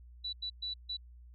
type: tone bursts at uneven times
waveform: sine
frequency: 3952 Hz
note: B7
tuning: in tune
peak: -35 dBFS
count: 4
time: 0.24-0.33 / 0.42-0.5 / 0.62-0.74 / 0.89-0.97 s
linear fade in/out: 10 ms
effects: added 60 Hz sine -51 dBFS peak until 1.34 s